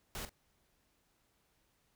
pink noise with echo, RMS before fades -42 dBFS, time 0.15-0.25 s, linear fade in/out 0 ms, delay 43 ms, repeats 1, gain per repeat -11 dB, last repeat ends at 0.293 s, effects pink hiss -75 dBFS RMS until 1.95 s

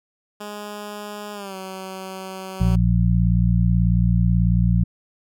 10% pulse tone with pitch glide, 207.7 to 189.36 Hz, G#3 to F#3, 0 to +40 cents, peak -23 dBFS, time 0.4-2.76 s, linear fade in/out 10 ms, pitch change -160 cents, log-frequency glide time 1.33-1.56 s
harmonic tone, 58.3 Hz, A#1, 1 cent sharp, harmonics 1 / 2 / 3, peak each -19 / -19 / -19 dBFS, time 2.6-4.84 s, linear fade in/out 10 ms
effects none

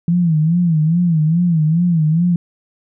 sine tone with vibrato, 164.81 Hz, E3, in tune, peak -11 dBFS, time 0.08-2.36 s, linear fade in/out 2 ms, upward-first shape sine, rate 2.4 Hz, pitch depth 130 cents each way, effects none

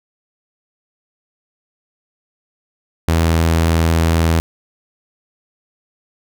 sawtooth tone, 82.2 Hz, E2, 4 cents flat, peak -8 dBFS, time 3.08-4.4 s, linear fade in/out 0 ms, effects none

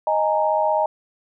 sine chord, D# suspended fourth, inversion none, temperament equal with one note detuned, 622.3 / 830.6 / 926.4 Hz, D#5 / G#5 / A#5, 0 / 0 / -11 cents, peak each -20 / -22 / -22 dBFS, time 0.07-0.86 s, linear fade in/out 2 ms, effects none

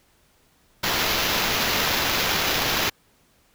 blue noise with sample-and-hold, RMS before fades -23 dBFS, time 0.83-2.9 s, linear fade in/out 10 ms, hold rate 8820 Hz, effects pink hiss -61 dBFS RMS until 3.54 s

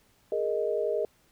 sine chord, Ab suspended second, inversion none, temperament equal, 415.3 / 466.2 / 622.3 Hz, Ab4 / Bb4 / Eb5, 0 / 0 / 0 cents, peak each -30 dBFS, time 0.32-1.05 s, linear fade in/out 2 ms, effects pink hiss -65 dBFS RMS until 1.31 s

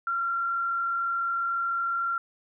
sine tone with frequency modulation, 1373 Hz, F6, 30 cents flat, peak -25 dBFS, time 0.07-2.18 s, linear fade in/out 2 ms, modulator 34 Hz, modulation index 0.51, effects none

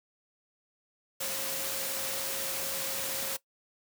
sine tone in noise, 540 Hz, C#5, 45 cents flat, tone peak -42 dBFS, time 1.2-3.37 s, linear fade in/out 10 ms, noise white, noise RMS -34 dBFS, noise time 1.2-3.37 s, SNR -11 dB, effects noise-tail reverb RT60 0.1 s tail -19 dB re dry + high-pass 100 Hz 12 dB/octave

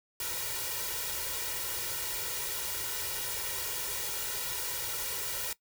white noise with comb filter, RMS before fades -35 dBFS, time 0.2-5.53 s, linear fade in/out 2 ms, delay 2.1 ms, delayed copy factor +0.95, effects noise-tail reverb RT60 0.1 s tail -19 dB re dry

